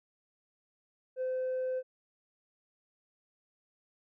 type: tone with tanh clipping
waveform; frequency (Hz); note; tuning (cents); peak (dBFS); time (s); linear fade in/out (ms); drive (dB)
triangle; 514; C5; -31; -31; 1.16-1.83; 50; 6
effects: none